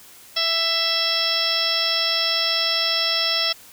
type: harmonic tone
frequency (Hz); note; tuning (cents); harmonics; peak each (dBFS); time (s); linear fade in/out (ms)
663; E5; +10; 1 / 2 / 3 / 4 / 5 / 6 / 7 / 8; -31 / -31 / -30 / -30 / -25 / -28 / -31 / -22; 0.36-3.53; 10
effects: white hiss -46 dBFS RMS until 3.72 s